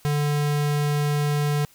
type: tone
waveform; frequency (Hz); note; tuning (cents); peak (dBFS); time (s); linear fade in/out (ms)
square; 146.83; D3; 0; -21; 0.05-1.65; 0
effects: white hiss -55 dBFS RMS until 1.74 s